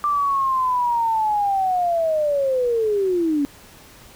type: linear sweep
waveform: sine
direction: down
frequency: 1184 to 277.2 Hz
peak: -17 dBFS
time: 0.04-3.45 s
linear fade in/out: 0 ms
effects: pink hiss -46 dBFS RMS until 4.15 s